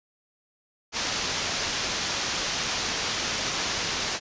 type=low-pass noise; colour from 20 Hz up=white; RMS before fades=-29 dBFS; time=0.92-4.2 s; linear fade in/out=50 ms; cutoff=6600 Hz; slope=48 dB/octave; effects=resampled to 16000 Hz